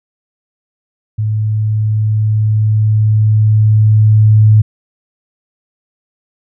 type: tone with level ramp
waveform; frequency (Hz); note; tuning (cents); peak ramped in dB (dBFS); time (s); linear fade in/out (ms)
sine; 107.7; A2; -37; -12 to -3; 1.18-4.62; 10
effects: none